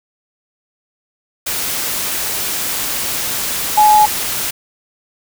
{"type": "tone in noise", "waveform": "sine", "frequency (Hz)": 847, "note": "G#5", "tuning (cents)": 34, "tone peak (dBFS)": -6, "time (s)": [3.77, 4.06], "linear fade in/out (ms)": 10, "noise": "white", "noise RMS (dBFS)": -20, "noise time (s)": [1.46, 4.51], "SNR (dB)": 11, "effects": []}